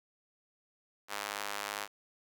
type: tone with high-pass filter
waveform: sawtooth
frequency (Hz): 102.4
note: G#2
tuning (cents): -24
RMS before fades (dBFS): -39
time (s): 1.08-1.88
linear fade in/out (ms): 50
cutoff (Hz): 960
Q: 0.84
effects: 10-bit